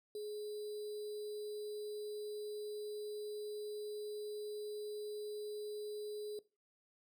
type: tone with sample-and-hold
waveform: sine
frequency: 420 Hz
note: G#4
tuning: 19 cents sharp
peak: -40 dBFS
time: 0.15-6.39 s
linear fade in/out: 2 ms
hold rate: 4410 Hz
effects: noise-tail reverb RT60 0.3 s tail -19 dB re dry